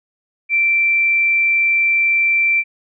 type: tone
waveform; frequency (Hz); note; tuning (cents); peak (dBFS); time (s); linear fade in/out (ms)
sine; 2346; D7; -2; -12; 0.49-2.64; 50
effects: none